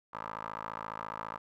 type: tone with band-pass filter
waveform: 15% pulse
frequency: 54.6 Hz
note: A1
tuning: 13 cents flat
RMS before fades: -41 dBFS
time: 0.13-1.38 s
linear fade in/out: 10 ms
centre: 1100 Hz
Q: 4.2
effects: none